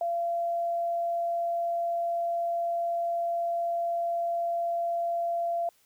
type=tone; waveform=sine; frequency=684 Hz; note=F5; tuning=36 cents flat; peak=-26 dBFS; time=0.01-5.69 s; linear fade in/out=2 ms; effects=white hiss -65 dBFS RMS until 5.85 s